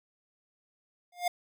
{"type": "tone with exponential growth", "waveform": "square", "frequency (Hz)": 708, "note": "F5", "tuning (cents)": 23, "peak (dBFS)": -24, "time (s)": [1.12, 1.28], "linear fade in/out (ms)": 5, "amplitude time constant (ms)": 34, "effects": []}